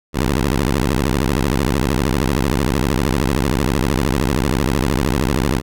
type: tone with vibrato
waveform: 10% pulse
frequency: 66.6 Hz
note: C2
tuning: 31 cents sharp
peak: -7 dBFS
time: 0.13-5.62 s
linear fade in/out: 50 ms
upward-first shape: sine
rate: 13 Hz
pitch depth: 300 cents each way
effects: none

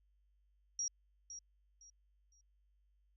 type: tone with echo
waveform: sine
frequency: 5680 Hz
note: F8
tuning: 28 cents sharp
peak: -35 dBFS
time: 0.79-0.88 s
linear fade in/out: 2 ms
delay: 510 ms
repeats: 3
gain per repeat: -11 dB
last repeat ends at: 2.41 s
effects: added 50 Hz sine -70 dBFS peak until 3.16 s

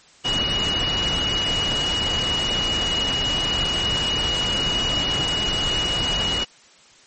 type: tone in noise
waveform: sine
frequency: 2907 Hz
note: F#7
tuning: 31 cents flat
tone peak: -21 dBFS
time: 0.24-6.45 s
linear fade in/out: 20 ms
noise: pink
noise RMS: -26 dBFS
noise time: 0.24-6.45 s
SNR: +2 dB
effects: white hiss -51 dBFS RMS until 7.06 s + MP3 32 kbps

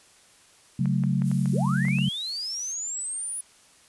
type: chord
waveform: sine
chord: F# minor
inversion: second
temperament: equal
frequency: 138.59 / 185 / 220 Hz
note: C#3 / F#3 / A3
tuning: 0 / 0 / 0 cents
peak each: -24 / -25 / -29 dBFS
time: 0.79-2.09 s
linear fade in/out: 5 ms
type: clicks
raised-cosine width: 0.5 ms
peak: -26 dBFS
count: 8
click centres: 0.857 / 1.037 / 1.22 / 1.315 / 1.458 / 1.852 / 1.884 / 1.986 s
type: noise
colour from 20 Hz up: violet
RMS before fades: -41 dBFS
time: 1.23-2.76 s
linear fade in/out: 50 ms
type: linear sweep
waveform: sine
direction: up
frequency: 315 to 9956 Hz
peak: -29 dBFS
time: 1.53-3.41 s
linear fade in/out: 5 ms
effects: white hiss -56 dBFS RMS until 3.88 s + resampled to 24000 Hz

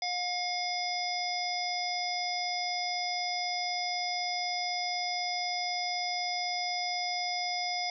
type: harmonic tone with a mistuned harmonic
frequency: 716 Hz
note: F5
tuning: 43 cents sharp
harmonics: 1 / 3 / 5 / 7 / 8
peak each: -34 / -37 / -42 / -34 / -45 dBFS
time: 0.02-7.9 s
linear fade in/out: 2 ms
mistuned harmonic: 5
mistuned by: -38 cents
effects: none

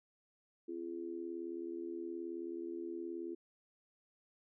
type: tone with amplitude modulation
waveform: sine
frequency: 340 Hz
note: F4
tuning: 46 cents flat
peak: -36 dBFS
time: 0.68-3.35 s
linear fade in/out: 10 ms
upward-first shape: sine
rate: 78.9 Hz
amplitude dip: 85%
effects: none

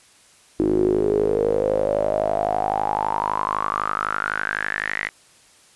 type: tone with band-pass filter sweep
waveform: sawtooth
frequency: 51.91 Hz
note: G#1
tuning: in tune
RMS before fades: -22 dBFS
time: 0.59-5.09 s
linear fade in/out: 5 ms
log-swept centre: 330 to 2000 Hz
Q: 9.4
effects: white hiss -53 dBFS RMS until 5.75 s + resampled to 24000 Hz

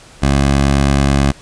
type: tone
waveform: 15% pulse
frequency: 69.3 Hz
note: C#2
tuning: in tune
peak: -4 dBFS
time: 0.22-1.32 s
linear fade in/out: 10 ms
effects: pink hiss -41 dBFS RMS until 1.41 s + resampled to 22050 Hz

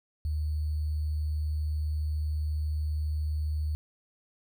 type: tone with sample-and-hold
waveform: sine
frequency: 76.2 Hz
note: D#2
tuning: 36 cents flat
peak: -27 dBFS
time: 0.25-3.75 s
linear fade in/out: 0 ms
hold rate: 4410 Hz
effects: none

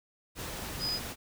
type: tone in noise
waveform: sine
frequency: 4978 Hz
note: D#8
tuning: in tune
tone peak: -30 dBFS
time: 0.79-1 s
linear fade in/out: 50 ms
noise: pink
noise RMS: -39 dBFS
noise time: 0.35-1.16 s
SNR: +6 dB
effects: none

